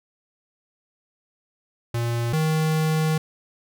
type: tone pair in turn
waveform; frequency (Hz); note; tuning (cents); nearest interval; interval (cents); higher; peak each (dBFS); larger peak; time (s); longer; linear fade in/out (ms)
square; 117.8 / 157.24; A#2 / D#3; +19 / +19; perfect fourth; 500; second; -23 / -20; second; 1.94-2.33 / 2.33-3.18; second; 5
effects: none